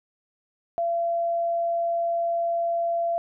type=tone; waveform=sine; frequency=680 Hz; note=F5; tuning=46 cents flat; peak=-22 dBFS; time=0.78-3.18 s; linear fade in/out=0 ms; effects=none